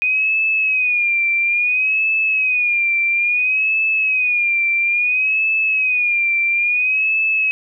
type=tone with vibrato; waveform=sine; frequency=2481 Hz; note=D#7; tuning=6 cents flat; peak=-14 dBFS; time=0.02-7.51 s; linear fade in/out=0 ms; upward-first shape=sine; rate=0.59 Hz; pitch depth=91 cents each way; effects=none